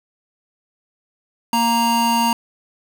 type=tone pair together; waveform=square; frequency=233.1 / 933.6 Hz; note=A#3 / A#5; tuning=0 / +2 cents; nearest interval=2 octaves; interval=2402 cents; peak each=-21 / -17 dBFS; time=1.53-2.33 s; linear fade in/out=2 ms; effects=none